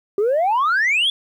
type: exponential sweep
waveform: sine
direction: up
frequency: 388.3 to 3483 Hz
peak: -13 dBFS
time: 0.18-1.1 s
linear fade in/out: 2 ms
effects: tanh soft clip ceiling -13 dBFS + 9-bit